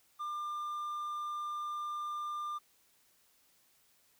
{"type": "tone", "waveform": "triangle", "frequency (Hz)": 1197, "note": "D6", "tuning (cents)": 33, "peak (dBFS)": -34, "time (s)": [0.19, 2.59], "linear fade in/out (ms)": 20, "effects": ["white hiss -69 dBFS RMS until 4.19 s"]}